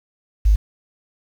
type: tone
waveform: sine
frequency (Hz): 51.91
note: G#1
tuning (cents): 0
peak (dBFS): -10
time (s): 0.45-0.56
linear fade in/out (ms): 10
effects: 7-bit